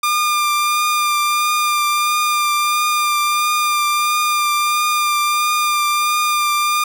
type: tone with vibrato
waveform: sawtooth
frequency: 1200 Hz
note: D6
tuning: 37 cents sharp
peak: -11 dBFS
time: 0.03-6.84 s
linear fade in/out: 5 ms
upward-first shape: triangle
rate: 1.5 Hz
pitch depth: 21 cents each way
effects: none